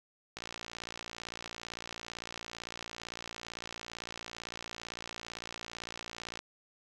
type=click train; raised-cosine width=0.2 ms; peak=-23 dBFS; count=349; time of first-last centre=0.37-6.391 s; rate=57.8 Hz; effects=none